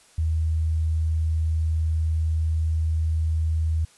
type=tone; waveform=sine; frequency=79.8 Hz; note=D#2; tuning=44 cents sharp; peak=-20 dBFS; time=0.18-3.85 s; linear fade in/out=5 ms; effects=white hiss -55 dBFS RMS until 3.97 s + resampled to 24000 Hz